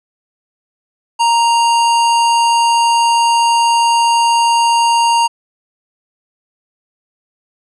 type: tone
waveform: square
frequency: 932.3 Hz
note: A#5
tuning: in tune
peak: -10 dBFS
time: 1.19-5.28 s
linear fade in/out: 20 ms
effects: resampled to 24000 Hz